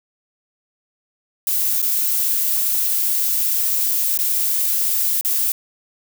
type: noise with dropouts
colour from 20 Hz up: violet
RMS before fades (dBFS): -19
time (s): 1.47-5.52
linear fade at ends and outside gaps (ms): 2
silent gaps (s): 1.818-1.826 / 4.176-4.188 / 5.211-5.248
effects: none